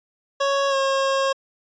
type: tone with pitch glide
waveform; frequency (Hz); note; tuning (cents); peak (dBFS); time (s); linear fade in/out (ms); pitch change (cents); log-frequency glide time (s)
25% pulse; 554.4 to 541.4; C#5 to C#5; 0 to -41; -15; 0.4-1.33; 10; -41; 0.69-0.75
effects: resampled to 16000 Hz